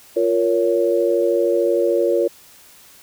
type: chord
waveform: sine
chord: Bb minor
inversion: second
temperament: just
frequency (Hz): 349.6 / 466.2 / 559.4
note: F4 / Bb4 / Db5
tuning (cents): +2 / 0 / +16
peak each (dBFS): -19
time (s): 0.16-2.28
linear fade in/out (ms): 10
effects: white hiss -47 dBFS RMS until 3.02 s